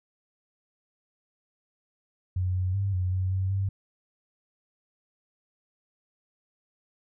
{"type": "tone with pitch steps", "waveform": "sine", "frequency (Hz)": [91.6, 92.1, 98.7, 91.4, 93.2, 94.7, 97.4], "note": ["F#2", "F#2", "G2", "F#2", "F#2", "F#2", "G2"], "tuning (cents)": [-17, -7, 12, -21, 13, 41, -11], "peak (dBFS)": -24, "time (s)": [2.36, 3.69], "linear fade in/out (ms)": 5, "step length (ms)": 190, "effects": []}